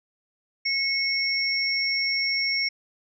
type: tone pair together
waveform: sine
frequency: 2182 / 5493 Hz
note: C#7 / F8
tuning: -28 / -30 cents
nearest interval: octave + major third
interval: 1598 cents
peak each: -25 dBFS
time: 0.65-2.69 s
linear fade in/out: 10 ms
effects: none